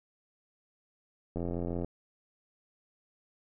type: click train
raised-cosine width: 2 ms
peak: -22 dBFS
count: 43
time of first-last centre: 1.36-1.846 s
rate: 86.4 Hz
effects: none